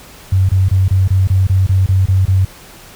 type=tone bursts; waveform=sine; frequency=94.7 Hz; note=F#2; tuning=41 cents sharp; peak=-8 dBFS; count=11; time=0.32-2.45 s; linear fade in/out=5 ms; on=170 ms; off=26 ms; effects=pink hiss -38 dBFS RMS until 2.95 s